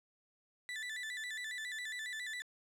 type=tone with vibrato; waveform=35% pulse; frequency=1862 Hz; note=A#6; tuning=2 cents flat; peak=-38 dBFS; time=0.69-2.42 s; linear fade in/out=0 ms; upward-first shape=square; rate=7.3 Hz; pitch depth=100 cents each way; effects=low-pass 9000 Hz 12 dB/octave